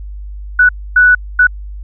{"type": "tone bursts at uneven times", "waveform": "sine", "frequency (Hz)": 1480, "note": "F#6", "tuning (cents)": 0, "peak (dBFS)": -4, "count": 3, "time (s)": [[0.59, 0.69], [0.96, 1.15], [1.39, 1.47]], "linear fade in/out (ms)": 5, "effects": ["added 50 Hz sine -24 dBFS peak until 1.83 s"]}